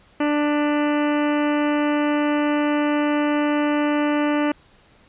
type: harmonic tone with a mistuned harmonic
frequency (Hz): 295.3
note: D4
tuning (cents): +10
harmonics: 1 / 2 / 3 / 4 / 5 / 6 / 7 / 8 / 9 / 10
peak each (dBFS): -19 / -25 / -29 / -31 / -33 / -35 / -36 / -37 / -38 / -39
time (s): 0.2-4.52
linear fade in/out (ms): 5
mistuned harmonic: 7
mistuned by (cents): -41
effects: pink hiss -54 dBFS RMS until 5.08 s + resampled to 8000 Hz